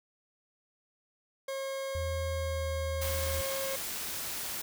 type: tone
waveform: 40% pulse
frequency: 540 Hz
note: C#5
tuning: 45 cents flat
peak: -33 dBFS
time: 1.48-3.76 s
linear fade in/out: 5 ms
type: tone with pitch glide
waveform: sine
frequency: 82.4 to 79.46 Hz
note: E2 to D#2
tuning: 0 to +37 cents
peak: -33 dBFS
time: 1.95-3.41 s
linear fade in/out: 0 ms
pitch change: -63 cents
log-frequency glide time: 2.29-2.68 s
type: noise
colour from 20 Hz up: white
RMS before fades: -37 dBFS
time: 3.01-4.62 s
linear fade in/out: 10 ms
effects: none